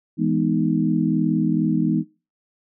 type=chord; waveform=sine; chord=E major seventh; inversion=none; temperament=equal; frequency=164.81 / 207.7 / 246.9 / 311.1 Hz; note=E3 / G#3 / B3 / D#4; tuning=0 / 0 / 0 / 0 cents; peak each=-23 dBFS; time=0.17-2.04 s; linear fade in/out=50 ms; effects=noise-tail reverb RT60 0.3 s tail -19 dB re dry